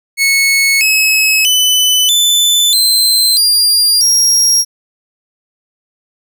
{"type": "tone with pitch steps", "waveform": "sawtooth", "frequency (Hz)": [2200, 2571, 3005, 3513, 4105, 4798, 5608], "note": ["C#7", "E7", "F#7", "A7", "C8", "D8", "F8"], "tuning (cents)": [-14, -44, 26, -3, -34, 36, 6], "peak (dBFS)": -5, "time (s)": [0.17, 4.65], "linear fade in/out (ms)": 50, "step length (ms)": 640, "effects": []}